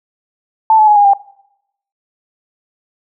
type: tone with pitch steps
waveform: sine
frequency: 882 / 859.9 / 838.3 / 817.3 / 796.7 Hz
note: A5 / A5 / G#5 / G#5 / G5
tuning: +4 / -40 / +16 / -28 / +28 cents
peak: -5 dBFS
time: 0.7-1.135 s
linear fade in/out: 2 ms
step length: 87 ms
effects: noise-tail reverb RT60 0.8 s tail -22 dB re dry